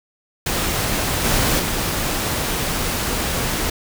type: noise with level steps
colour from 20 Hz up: pink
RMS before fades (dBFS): -21 / -18 / -22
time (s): 0.46-3.7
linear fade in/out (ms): 5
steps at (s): 1.24 / 1.59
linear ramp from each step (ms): 5
effects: none